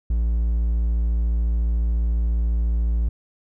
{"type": "tone", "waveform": "triangle", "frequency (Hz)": 57.1, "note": "A#1", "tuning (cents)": -35, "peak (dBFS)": -16, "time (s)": [0.1, 3.09], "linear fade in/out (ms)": 5, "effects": []}